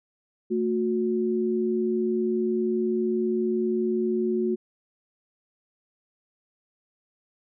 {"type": "tone pair together", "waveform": "sine", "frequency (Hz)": [223.8, 363.8], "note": ["A3", "F#4"], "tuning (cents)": [30, -29], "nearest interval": "minor sixth", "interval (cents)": 841, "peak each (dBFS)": [-26, -24], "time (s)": [0.5, 4.56], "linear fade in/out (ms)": 20, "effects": []}